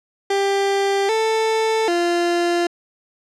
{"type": "tone with pitch steps", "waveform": "30% pulse", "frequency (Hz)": [395.7, 443, 346.1], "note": ["G4", "A4", "F4"], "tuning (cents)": [16, 12, -16], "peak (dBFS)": -14, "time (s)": [0.3, 2.67], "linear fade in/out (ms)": 5, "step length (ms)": 790, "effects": ["low-pass 7000 Hz 12 dB/octave"]}